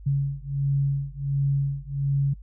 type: beating tone pair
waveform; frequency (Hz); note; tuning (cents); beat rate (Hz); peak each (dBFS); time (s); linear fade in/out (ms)
sine; 138.59 / 139.99; C#3 / C#3; 0 / +17; 1.4; -25; 0.06-2.34; 10
effects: noise-tail reverb RT60 0.1 s tail -24 dB re dry + added 50 Hz sine -40 dBFS peak until 2.42 s